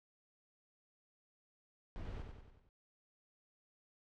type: noise with echo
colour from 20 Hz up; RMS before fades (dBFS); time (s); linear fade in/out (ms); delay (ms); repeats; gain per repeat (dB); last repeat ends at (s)
brown; -45; 1.96-2.22; 0; 94; 5; -5; 2.69
effects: low-pass 4000 Hz 12 dB/octave

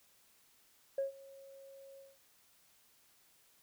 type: tone with ADSR envelope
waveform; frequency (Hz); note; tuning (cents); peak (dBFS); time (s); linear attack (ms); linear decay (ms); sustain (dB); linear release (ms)
sine; 546; C#5; -26; -29; 0.98-2.18; 4; 130; -23; 190
effects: tanh soft clip ceiling -28 dBFS + white hiss -68 dBFS RMS until 3.62 s

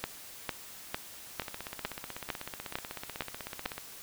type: two click trains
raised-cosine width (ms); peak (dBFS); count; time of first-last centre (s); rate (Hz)
0.3; -22 / -15; 39 / 9; 1.42-3.78 / 0.04-3.66; 16.1 / 2.21
effects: white hiss -48 dBFS RMS until 4.02 s

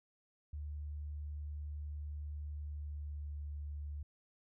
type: tone with pitch glide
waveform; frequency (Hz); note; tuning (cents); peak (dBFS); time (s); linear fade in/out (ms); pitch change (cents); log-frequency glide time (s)
sine; 74.1 to 73.33; D2 to D2; +16 to -2; -40; 0.53-4.03; 5; -18; 2.6-3.38
effects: none

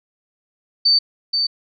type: tone with echo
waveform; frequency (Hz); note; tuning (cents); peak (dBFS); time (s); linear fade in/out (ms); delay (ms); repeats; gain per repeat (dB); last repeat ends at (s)
sine; 4568; D8; -49; -11; 0.85-0.99; 10; 480; 1; -5; 1.47
effects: none

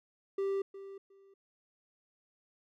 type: tone with echo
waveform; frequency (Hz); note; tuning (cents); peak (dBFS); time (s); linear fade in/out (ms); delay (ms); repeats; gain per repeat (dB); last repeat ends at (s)
triangle; 392; G4; 0; -28; 0.38-0.62; 5; 360; 2; -14; 1.34
effects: none

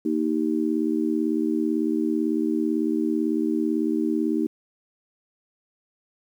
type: harmonic tone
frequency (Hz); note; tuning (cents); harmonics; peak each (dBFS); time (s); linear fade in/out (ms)
78; D#2; +5; 3 / 4 / 5; -26 / -23 / -29; 0.05-4.47; 5
effects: 9-bit

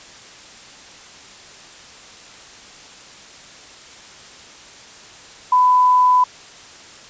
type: tone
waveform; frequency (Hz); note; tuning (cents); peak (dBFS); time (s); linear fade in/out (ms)
sine; 1000; B5; +21; -10; 5.52-6.24; 5
effects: white hiss -41 dBFS RMS until 7.09 s + resampled to 16000 Hz

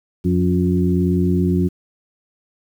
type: harmonic tone with a mistuned harmonic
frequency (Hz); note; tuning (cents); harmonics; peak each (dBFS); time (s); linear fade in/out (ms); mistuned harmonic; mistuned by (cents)
89.3; F2; +39; 1 / 2 / 3 / 4; -20 / -17 / -22 / -22; 0.24-1.69; 20; 3; +53
effects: 8-bit

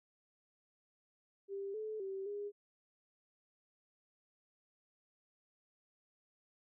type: tone with pitch steps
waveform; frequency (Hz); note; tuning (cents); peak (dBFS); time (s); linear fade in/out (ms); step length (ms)
sine; 395.1 / 432.6 / 386.7 / 409.1; G4 / A4 / G4 / G#4; +14 / -29 / -24 / -26; -39; 1.48-2.52; 50; 260
effects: none

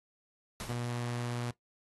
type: noise with exponential decay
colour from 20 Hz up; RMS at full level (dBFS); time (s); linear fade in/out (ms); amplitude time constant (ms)
pink; -39; 0.6-1.06; 1; 99
type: tone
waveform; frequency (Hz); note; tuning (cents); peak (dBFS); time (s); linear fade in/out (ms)
sawtooth; 120.6; B2; -41; -30; 0.69-1.51; 5
effects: noise-tail reverb RT60 0.1 s tail -17 dB re dry + AAC 32 kbps

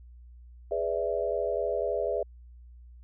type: chord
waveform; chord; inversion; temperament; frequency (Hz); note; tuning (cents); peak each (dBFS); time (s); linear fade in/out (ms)
sine; E dominant seventh; first; equal with one note detuned; 415.3 / 499 / 587.3 / 659.3; G#4 / B4 / D5 / E5; 0 / +18 / 0 / 0; -32; 0.71-2.23; 5
effects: added 60 Hz sine -47 dBFS peak until 3.03 s

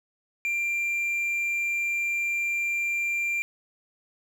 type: tone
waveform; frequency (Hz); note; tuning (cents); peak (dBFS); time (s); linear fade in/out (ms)
triangle; 2375; D7; +19; -23; 0.45-3.42; 0
effects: none

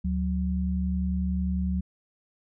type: tone pair together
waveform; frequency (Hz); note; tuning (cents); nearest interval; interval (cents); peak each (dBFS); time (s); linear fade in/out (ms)
sine; 73.42 / 184.47; D2 / F#3; 0 / -5; octave + major third; 1595; -27; 0.04-1.81; 10
effects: none

